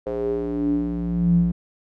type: tone with band-pass filter sweep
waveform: square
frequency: 58.27 Hz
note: A#1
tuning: in tune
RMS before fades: -22 dBFS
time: 0.06-1.52 s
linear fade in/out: 10 ms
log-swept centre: 490 to 150 Hz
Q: 7.2
effects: none